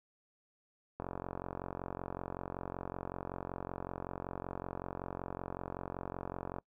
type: click train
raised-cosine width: 1 ms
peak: -25 dBFS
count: 254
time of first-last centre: 1-6.585 s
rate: 45.3 Hz
effects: noise-tail reverb RT60 0.1 s tail -24 dB re dry